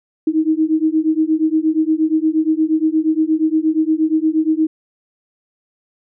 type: beating tone pair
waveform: sine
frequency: 311.1 / 319.6 Hz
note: D#4 / D#4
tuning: 0 / +47 cents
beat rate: 8.5 Hz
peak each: -16 dBFS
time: 0.27-4.67 s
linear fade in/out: 5 ms
effects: none